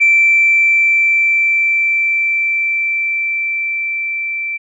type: tone with level ramp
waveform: sine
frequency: 2338 Hz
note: D7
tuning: 8 cents flat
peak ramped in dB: -6 to -18 dBFS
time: 0-4.58 s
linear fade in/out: 20 ms
effects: tanh soft clip ceiling -2 dBFS